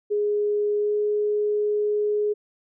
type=tone with pitch glide; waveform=sine; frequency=415.3 to 418.2 Hz; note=G#4 to G#4; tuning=0 to +12 cents; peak=-20 dBFS; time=0.1-2.34 s; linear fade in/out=20 ms; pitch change=+12 cents; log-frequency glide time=0.78-0.94 s; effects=none